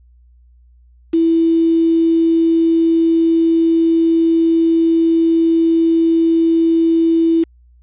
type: tone with quantisation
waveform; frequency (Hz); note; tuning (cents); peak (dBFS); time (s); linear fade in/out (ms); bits
sine; 329.6; E4; 0; -10; 1.13-7.44; 10; 5
effects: added 60 Hz sine -45 dBFS peak until 7.82 s + resampled to 8000 Hz